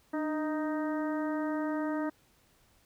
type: harmonic tone with a mistuned harmonic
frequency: 311.1 Hz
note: D#4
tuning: in tune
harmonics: 1 / 2 / 3 / 4 / 5 / 6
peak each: -31 / -37 / -41 / -43 / -45 / -47 dBFS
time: 0.13-2.1 s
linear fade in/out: 10 ms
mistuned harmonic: 1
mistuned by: -53 cents
effects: pink hiss -66 dBFS RMS until 2.85 s